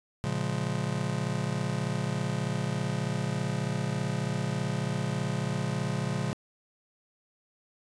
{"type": "chord", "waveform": "square", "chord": "Bb minor seventh", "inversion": "none", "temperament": "just", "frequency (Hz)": [116.54, 139.85, 174.81, 209.8], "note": ["Bb2", "Db3", "F3", "Ab3"], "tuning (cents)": [0, 16, 2, 18], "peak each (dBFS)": [-35, -33, -35, -37], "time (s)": [0.24, 6.33], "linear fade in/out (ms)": 0, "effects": ["resampled to 22050 Hz"]}